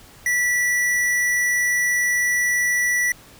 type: tone with hard clipping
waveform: sine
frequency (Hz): 1957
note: B6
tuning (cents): -16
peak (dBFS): -19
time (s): 0.26-3.12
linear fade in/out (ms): 2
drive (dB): 14
effects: pink hiss -47 dBFS RMS until 3.39 s